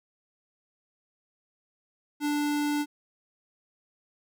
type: tone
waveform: square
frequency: 293.7 Hz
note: D4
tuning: in tune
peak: -26 dBFS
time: 2.2-2.86 s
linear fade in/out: 50 ms
effects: none